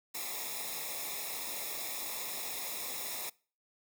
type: noise with comb filter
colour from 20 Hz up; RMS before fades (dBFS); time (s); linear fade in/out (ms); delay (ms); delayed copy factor
white; -39; 0.14-3.3; 10; 0.66; -0.85
effects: noise-tail reverb RT60 0.4 s tail -24 dB re dry